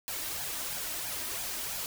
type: noise with flanger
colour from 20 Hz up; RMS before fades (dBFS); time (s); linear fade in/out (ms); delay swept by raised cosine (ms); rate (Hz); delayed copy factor
white; -36; 0.08-1.86; 0; 1.2 to 3.3; 3; +0.6
effects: none